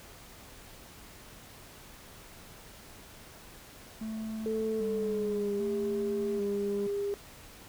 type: tone with vibrato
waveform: triangle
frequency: 210.9 Hz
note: G#3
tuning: 27 cents sharp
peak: -32 dBFS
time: 4.01-6.87 s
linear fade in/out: 5 ms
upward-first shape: square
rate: 0.63 Hz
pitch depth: 71 cents each way
type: tone with pitch glide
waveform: sine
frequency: 440 to 403.5 Hz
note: A4 to G#4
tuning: 0 to -50 cents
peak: -29 dBFS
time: 4.46-7.14 s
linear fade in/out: 0 ms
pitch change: -150 cents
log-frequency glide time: 4.93-5.55 s
effects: tanh soft clip ceiling -21 dBFS + pink hiss -51 dBFS RMS until 7.68 s